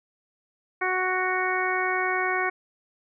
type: harmonic tone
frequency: 370 Hz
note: F#4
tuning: in tune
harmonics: 1 / 2 / 3 / 4 / 5 / 6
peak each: -30 / -30 / -30 / -30 / -30 / -30 dBFS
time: 0.81-2.5 s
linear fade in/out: 10 ms
effects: none